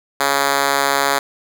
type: tone with high-pass filter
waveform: 5% pulse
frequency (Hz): 139.6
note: C#3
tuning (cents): +13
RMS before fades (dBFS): -17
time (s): 0.2-1.19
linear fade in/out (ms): 5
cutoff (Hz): 440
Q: 0.62
effects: none